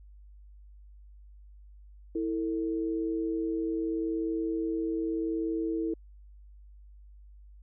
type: tone pair together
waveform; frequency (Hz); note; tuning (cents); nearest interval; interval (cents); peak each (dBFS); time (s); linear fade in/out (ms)
sine; 327.1 / 447.9; E4 / A4; -13 / +31; perfect fourth; 544; -29 / -34; 2.15-5.94; 5
effects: added 50 Hz sine -49 dBFS peak until 7.62 s